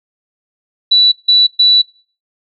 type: tone bursts at uneven times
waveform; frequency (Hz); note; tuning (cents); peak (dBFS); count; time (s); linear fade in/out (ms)
sine; 3951; B7; 0; -5; 3; 0.91-1.12 / 1.28-1.47 / 1.59-1.82; 10
effects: noise-tail reverb RT60 0.4 s tail -22 dB re dry